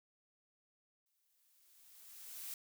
blue noise with exponential growth, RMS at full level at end -44 dBFS, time 1.06-2.54 s, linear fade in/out 1 ms, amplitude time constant 320 ms, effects none

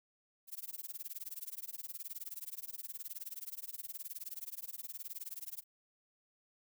violet noise with tremolo, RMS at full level -42 dBFS, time 0.47-5.64 s, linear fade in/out 50 ms, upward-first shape sine, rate 19 Hz, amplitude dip 100%, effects none

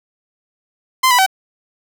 sawtooth tone with pitch steps, 1037 / 986 / 763 Hz, C6 / B5 / G5, -16 / -3 / -47 cents, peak -6 dBFS, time 1.03-1.264 s, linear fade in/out 10 ms, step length 78 ms, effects 8-bit

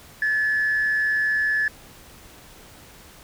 sine tone with frequency modulation, 1725 Hz, A6, 35 cents flat, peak -18 dBFS, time 0.22-1.68 s, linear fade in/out 2 ms, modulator 130 Hz, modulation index 0.37, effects tanh soft clip ceiling -15 dBFS + pink hiss -47 dBFS RMS until 3.23 s

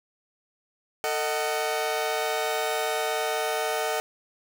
sawtooth chord, D# diminished, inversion second, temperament just, 448 / 622.3 / 746.7 Hz, A4 / D#5 / F#5, +31 / 0 / +16 cents, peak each -26 dBFS, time 1.04-4 s, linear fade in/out 0 ms, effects none

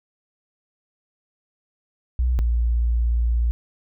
sine tone pair in turn, 61.74 / 58.41 Hz, B1 / A#1, 0 / +4 cents, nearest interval minor second, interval 96 cents, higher first, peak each -17 dBFS, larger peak neither, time 2.19-2.39 / 2.39-3.51 s, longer second, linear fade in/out 0 ms, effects none

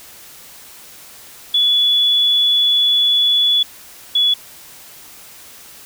sine tone pair in turn, 3421 / 3401 Hz, A7 / G#7, -49 / +40 cents, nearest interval unison, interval 11 cents, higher first, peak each -11 dBFS, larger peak neither, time 1.54-3.63 / 4.15-4.34 s, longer first, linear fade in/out 5 ms, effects white hiss -40 dBFS RMS until 5.85 s

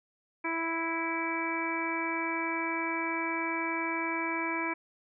harmonic tone, 329.6 Hz, E4, in tune, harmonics 1 / 2 / 3 / 4 / 5 / 6 / 7, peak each -35 / -42 / -35 / -42 / -40 / -43 / -34 dBFS, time 0.44-4.74 s, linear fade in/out 10 ms, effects none

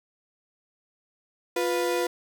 35% pulse tone pair together, 352 / 493.9 Hz, F4 / B4, +14 / 0 cents, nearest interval tritone, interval 586 cents, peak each -25 dBFS, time 1.56-2.07 s, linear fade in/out 5 ms, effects none

